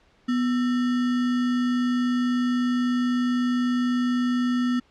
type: tone with sample-and-hold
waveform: sine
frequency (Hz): 246.9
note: B3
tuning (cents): 0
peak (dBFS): -20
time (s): 0.28-4.8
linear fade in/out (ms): 10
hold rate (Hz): 1575
effects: pink hiss -60 dBFS RMS until 4.9 s + low-pass 4000 Hz 12 dB/octave